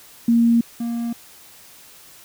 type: tone pair in turn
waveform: sine / triangle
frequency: 233.1 / 234.5 Hz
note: A#3 / A#3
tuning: 0 / +11 cents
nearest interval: unison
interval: 11 cents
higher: second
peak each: -12 / -20 dBFS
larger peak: first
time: 0.28-0.61 / 0.8-1.13 s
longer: neither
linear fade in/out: 5 ms
effects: white hiss -46 dBFS RMS until 2.24 s